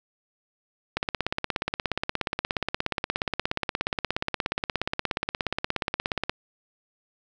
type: click train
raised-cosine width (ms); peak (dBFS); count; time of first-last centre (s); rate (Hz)
0.3; -9; 91; 0.97-6.295; 16.9
effects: none